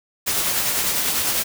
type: noise with tremolo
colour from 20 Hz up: white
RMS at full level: -20 dBFS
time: 0.26-1.44 s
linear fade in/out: 20 ms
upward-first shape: triangle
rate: 10 Hz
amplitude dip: 35%
effects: none